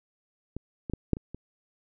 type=clicks; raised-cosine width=3 ms; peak=-22 / -21 / -16 / -9 / -24 / -25 dBFS; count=6; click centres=0.566 / 0.898 / 0.936 / 1.133 / 1.169 / 1.346 s; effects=none